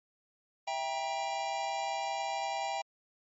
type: chord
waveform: square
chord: E diminished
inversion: none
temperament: just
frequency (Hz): 659.3 / 791.1 / 949.3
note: E5 / G5 / Bb5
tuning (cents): 0 / +16 / +31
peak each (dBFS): -40 / -35 / -40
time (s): 0.67-2.82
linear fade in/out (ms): 10
effects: MP3 32 kbps